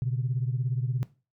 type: beating tone pair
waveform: sine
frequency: 122 / 139 Hz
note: B2 / C#3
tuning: -21 / +5 cents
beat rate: 17 Hz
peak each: -27 / -29 dBFS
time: 0.02-1.03 s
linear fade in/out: 0 ms
effects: noise-tail reverb RT60 0.3 s tail -17 dB re dry + tanh soft clip ceiling -18 dBFS

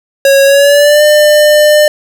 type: tone with pitch glide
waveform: square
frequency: 550 to 599.8 Hz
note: C#5 to D5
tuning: -14 to +36 cents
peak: -4 dBFS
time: 0.25-1.88 s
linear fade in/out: 2 ms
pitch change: +150 cents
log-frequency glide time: 0.44-1.03 s
effects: none

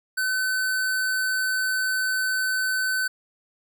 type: tone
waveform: square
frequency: 1519 Hz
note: F#6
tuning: 45 cents sharp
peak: -23 dBFS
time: 0.17-3.08 s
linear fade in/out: 10 ms
effects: none

